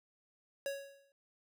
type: tone with exponential decay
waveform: square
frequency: 555 Hz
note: C#5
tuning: 2 cents sharp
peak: -34 dBFS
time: 0.66-1.12 s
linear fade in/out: 1 ms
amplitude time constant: 100 ms
effects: none